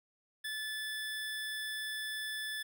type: tone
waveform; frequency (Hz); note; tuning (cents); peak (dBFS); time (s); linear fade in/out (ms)
25% pulse; 1737; A6; -23; -33; 0.44-2.63; 10
effects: none